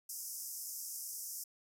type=band-pass noise; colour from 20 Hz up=white; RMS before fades=-44 dBFS; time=0.09-1.44 s; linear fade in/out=5 ms; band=5100 to 15000 Hz; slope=96 dB/octave; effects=none